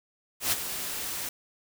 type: noise with ADSR envelope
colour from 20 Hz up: white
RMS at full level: -24 dBFS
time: 0.4-1.29 s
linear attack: 120 ms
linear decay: 27 ms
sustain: -10 dB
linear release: 3 ms
effects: none